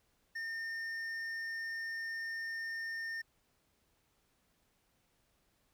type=tone with hard clipping; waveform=triangle; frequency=1818 Hz; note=A#6; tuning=44 cents flat; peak=-39 dBFS; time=0.35-3.22 s; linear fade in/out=10 ms; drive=9 dB; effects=pink hiss -75 dBFS RMS until 5.73 s